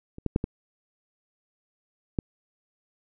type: clicks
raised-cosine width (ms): 3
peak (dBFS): -27 / -13 / -8 / -15 / -12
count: 5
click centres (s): 0.184 / 0.263 / 0.361 / 0.441 / 2.188
effects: none